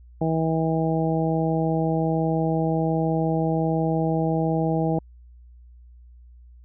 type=harmonic tone; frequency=161.3 Hz; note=E3; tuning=37 cents flat; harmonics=1 / 2 / 3 / 4 / 5; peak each=-23 / -26 / -28 / -29 / -30 dBFS; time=0.21-4.99 s; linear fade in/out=5 ms; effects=added 60 Hz sine -45 dBFS peak until 6.64 s